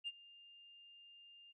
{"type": "tone with ADSR envelope", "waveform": "sine", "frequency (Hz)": 2805, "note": "F7", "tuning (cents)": 7, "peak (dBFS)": -37, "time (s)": [0.04, 1.53], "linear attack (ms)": 34, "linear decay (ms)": 37, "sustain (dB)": -21, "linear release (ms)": 25, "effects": ["tanh soft clip ceiling -35 dBFS"]}